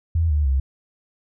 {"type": "tone with pitch steps", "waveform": "sine", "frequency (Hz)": [82.41, 74.27, 66.94], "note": ["E2", "D2", "C2"], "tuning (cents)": [0, 20, 40], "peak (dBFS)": -16, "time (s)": [0.15, 0.6], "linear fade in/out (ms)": 5, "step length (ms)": 150, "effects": []}